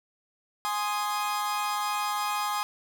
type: chord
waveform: 40% pulse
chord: Ab major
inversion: none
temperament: equal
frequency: 830.6 / 1046.5 / 1244.5 Hz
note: Ab5 / C6 / Eb6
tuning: 0 / 0 / 0 cents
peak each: -30 / -32 / -31 dBFS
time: 0.65-2.63 s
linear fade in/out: 0 ms
effects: none